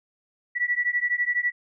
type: beating tone pair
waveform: sine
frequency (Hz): 1942 / 1954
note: B6 / B6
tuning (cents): -30 / -19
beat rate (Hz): 12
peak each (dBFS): -25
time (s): 0.55-1.52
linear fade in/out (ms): 20
effects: none